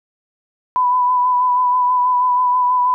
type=tone with vibrato; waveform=sine; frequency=995 Hz; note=B5; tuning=13 cents sharp; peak=-12 dBFS; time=0.76-2.94 s; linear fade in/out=0 ms; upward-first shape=sine; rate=6.2 Hz; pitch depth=23 cents each way; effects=none